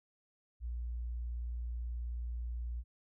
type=tone; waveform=sine; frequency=59.3 Hz; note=A#1; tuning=30 cents sharp; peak=-36 dBFS; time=0.6-2.84 s; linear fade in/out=50 ms; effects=none